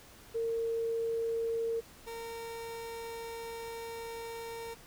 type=tone pair in turn; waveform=sine / 30% pulse; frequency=457.7 / 460.2 Hz; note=A#4 / A#4; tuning=-32 / -22 cents; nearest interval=unison; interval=10 cents; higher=second; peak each=-30 / -37 dBFS; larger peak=first; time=0.34-1.81 / 2.06-4.75 s; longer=second; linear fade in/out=20 ms; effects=pink hiss -55 dBFS RMS until 4.86 s